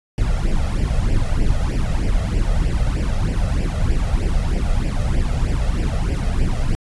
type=noise with flanger; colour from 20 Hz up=brown; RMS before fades=-18 dBFS; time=0.18-6.75 s; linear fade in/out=0 ms; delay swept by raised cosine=0.38 to 1.58 ms; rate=3.2 Hz; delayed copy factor=+0.8; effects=resampled to 24000 Hz